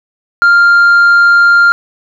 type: tone with tanh clipping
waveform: sine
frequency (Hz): 1396.9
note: F6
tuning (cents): 0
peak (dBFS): -4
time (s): 0.42-1.72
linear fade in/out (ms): 0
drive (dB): 2
effects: none